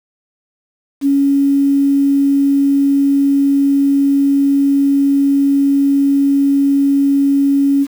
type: tone with quantisation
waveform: sine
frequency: 278.7 Hz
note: C#4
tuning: 9 cents sharp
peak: -9 dBFS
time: 1.01-7.87 s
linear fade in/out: 50 ms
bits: 6
effects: none